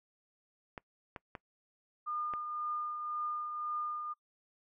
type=clicks; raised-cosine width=0.5 ms; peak=-27 dBFS; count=4; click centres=0.778 / 1.162 / 1.352 / 2.337 s
type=tone with tremolo; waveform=sine; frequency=1213 Hz; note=D#6; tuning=44 cents flat; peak=-33 dBFS; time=2.06-4.14 s; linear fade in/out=20 ms; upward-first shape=triangle; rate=1.9 Hz; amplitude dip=45%
effects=noise-tail reverb RT60 0.1 s tail -23 dB re dry